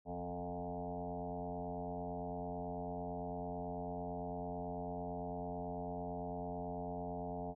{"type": "tone with frequency modulation", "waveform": "sine", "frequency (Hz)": 440, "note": "A4", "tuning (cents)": 0, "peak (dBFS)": -39, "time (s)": [0.05, 7.55], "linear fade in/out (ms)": 50, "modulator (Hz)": 89, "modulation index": 4, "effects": []}